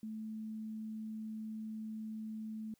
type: tone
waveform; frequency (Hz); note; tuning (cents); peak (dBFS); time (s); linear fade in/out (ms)
sine; 218.3; A3; -13; -40; 0.03-2.74; 2
effects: white hiss -75 dBFS RMS until 2.79 s